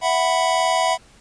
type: chord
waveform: square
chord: E suspended second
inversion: none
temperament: just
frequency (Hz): 659.3 / 741.7 / 988.9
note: E5 / F#5 / B5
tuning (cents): 0 / +4 / +2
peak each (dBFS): -22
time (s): 0.01-0.98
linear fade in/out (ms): 50
effects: pink hiss -51 dBFS RMS until 1.2 s + resampled to 22050 Hz